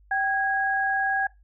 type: tone pair together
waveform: sine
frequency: 777.3 / 1647 Hz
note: G5 / G#6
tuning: -15 / -15 cents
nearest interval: octave + minor second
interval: 1300 cents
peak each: -25 / -24 dBFS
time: 0.11-1.27 s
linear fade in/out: 5 ms
effects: noise-tail reverb RT60 0.2 s tail -20 dB re dry + added 50 Hz sine -53 dBFS peak until 1.43 s